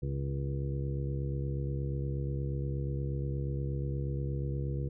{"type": "harmonic tone with a mistuned harmonic", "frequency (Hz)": 68.4, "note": "C#2", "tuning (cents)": -23, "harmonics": [1, 2, 3, 4, 5, 6, 7], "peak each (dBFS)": [-36, -33, -46, -49, -43, -48, -45], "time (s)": [0.02, 4.89], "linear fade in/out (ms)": 10, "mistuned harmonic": 7, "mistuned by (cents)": 18, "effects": []}